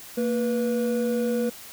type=tone pair together; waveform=triangle; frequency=230 / 487.4 Hz; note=A#3 / B4; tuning=-23 / -23 cents; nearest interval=octave + minor second; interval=1300 cents; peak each=-23 dBFS; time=0.17-1.5 s; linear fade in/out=10 ms; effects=white hiss -43 dBFS RMS until 1.72 s